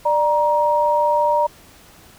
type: tone pair together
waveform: sine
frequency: 594.1 / 943 Hz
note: D5 / A#5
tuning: +20 / +20 cents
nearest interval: minor sixth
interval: 800 cents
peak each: -18 / -16 dBFS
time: 0.05-1.47 s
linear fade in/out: 10 ms
effects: pink hiss -47 dBFS RMS until 2.18 s